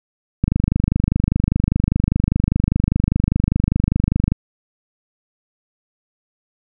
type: click train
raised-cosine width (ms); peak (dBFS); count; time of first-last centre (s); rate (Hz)
5; -3; 98; 0.44-4.32; 25
effects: none